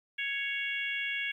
harmonic tone, 555 Hz, C#5, 2 cents sharp, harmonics 3 / 4 / 5 / 6, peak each -37 / -34 / -37 / -41 dBFS, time 0.18-1.32 s, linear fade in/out 10 ms, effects 11-bit

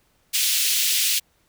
pink high-pass noise, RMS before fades -21 dBFS, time 0.33-1.2 s, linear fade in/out 20 ms, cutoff 2700 Hz, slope 24 dB/octave, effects pink hiss -64 dBFS RMS until 1.48 s

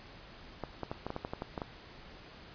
clicks, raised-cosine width 1 ms, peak -22 dBFS, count 11, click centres 0.637 / 0.833 / 0.915 / 1.066 / 1.104 / 1.164 / 1.249 / 1.335 / 1.421 / 1.578 / 1.618 s, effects pink hiss -52 dBFS RMS until 2.54 s + resampled to 11025 Hz

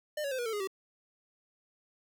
square tone with pitch steps, 603 / 559.4 / 518.9 / 481.4 / 446.6 / 414.2 / 384.3 Hz, D5 / C#5 / C5 / B4 / A4 / G#4 / G4, +46 / +16 / -14 / -44 / +26 / -5 / -34 cents, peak -33 dBFS, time 0.17-0.674 s, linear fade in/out 5 ms, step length 72 ms, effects none

